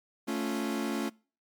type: chord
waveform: 40% pulse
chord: A augmented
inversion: none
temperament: equal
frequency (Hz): 220 / 277.2 / 349.2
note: A3 / C#4 / E#4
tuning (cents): 0 / 0 / 0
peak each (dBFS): -33 / -33 / -35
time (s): 0.27-1.1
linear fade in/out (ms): 20
effects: noise-tail reverb RT60 0.4 s tail -25 dB re dry + MP3 96 kbps